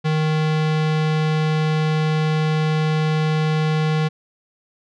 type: tone with low-pass filter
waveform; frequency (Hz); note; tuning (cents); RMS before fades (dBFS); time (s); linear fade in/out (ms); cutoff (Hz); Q
square; 155.56; D#3; 0; -19; 0.04-4.09; 20; 3800; 1.1
effects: none